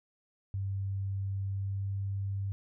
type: tone with pitch glide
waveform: sine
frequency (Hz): 97.7 to 98.44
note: G2 to G2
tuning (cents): -5 to +8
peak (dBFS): -31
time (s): 0.54-2.52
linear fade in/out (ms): 0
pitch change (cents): +13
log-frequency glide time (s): 1.44-1.92
effects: none